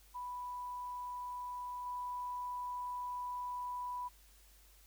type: tone with level steps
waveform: sine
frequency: 987.8 Hz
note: B5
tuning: in tune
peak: -40 / -38 dBFS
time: 0.14-4.09 s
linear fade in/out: 20 ms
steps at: 1.86 s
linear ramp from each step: 2 ms
effects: added 50 Hz sine -62 dBFS peak until 4.86 s + white hiss -65 dBFS RMS until 4.86 s